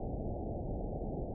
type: low-pass noise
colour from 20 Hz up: pink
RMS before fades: -38 dBFS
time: 0-1.34 s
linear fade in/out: 2 ms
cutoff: 790 Hz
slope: 96 dB/octave
effects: none

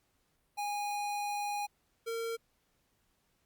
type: tone pair in turn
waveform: square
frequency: 822 / 458.1 Hz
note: G#5 / A#4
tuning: -18 / -30 cents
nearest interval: minor seventh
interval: 1012 cents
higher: first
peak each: -34 / -35 dBFS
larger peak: first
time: 0.57-1.67 / 2.06-2.37 s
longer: first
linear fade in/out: 20 ms
effects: pink hiss -75 dBFS RMS until 3.45 s + Opus 48 kbps

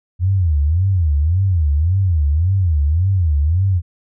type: tone with vibrato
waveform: sine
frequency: 83.7 Hz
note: E2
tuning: 27 cents sharp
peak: -12 dBFS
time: 0.19-3.82 s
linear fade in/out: 50 ms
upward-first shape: sine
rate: 1.8 Hz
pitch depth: 270 cents each way
effects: none

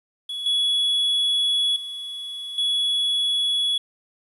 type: tone with level steps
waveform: triangle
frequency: 3380 Hz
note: G#7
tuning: 30 cents sharp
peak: -26 / -17 / -29 / -18 dBFS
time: 0.29-3.78 s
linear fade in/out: 5 ms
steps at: 0.46 / 1.76 / 2.58 s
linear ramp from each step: 2 ms
effects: resampled to 32000 Hz + 9-bit

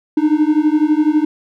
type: beating tone pair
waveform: triangle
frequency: 299.2 / 311.2 Hz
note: D4 / D#4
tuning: +32 / 0 cents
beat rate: 12 Hz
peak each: -12 dBFS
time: 0.17-1.25 s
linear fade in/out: 5 ms
effects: none

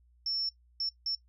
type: tone bursts at uneven times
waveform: sine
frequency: 5400 Hz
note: E8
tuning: 41 cents sharp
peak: -30 dBFS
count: 3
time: 0.26-0.49 / 0.8-0.89 / 1.06-1.15 s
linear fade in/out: 2 ms
effects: noise-tail reverb RT60 0.1 s tail -20 dB re dry + added 60 Hz sine -61 dBFS peak until 1.28 s

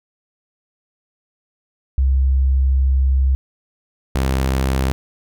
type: tone pair in turn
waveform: sine / sawtooth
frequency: 66.4 / 66.06 Hz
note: C2 / C2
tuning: +26 / +17 cents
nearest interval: unison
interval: 9 cents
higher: first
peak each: -12 dBFS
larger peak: neither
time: 1.98-3.35 / 4.15-4.92 s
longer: first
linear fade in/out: 0 ms
effects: none

